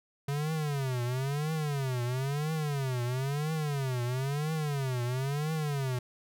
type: tone with vibrato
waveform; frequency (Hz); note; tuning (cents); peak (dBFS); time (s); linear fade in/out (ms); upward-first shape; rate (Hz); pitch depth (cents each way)
square; 138.59; C#3; 0; -30; 0.28-5.99; 5; triangle; 1; 260
effects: none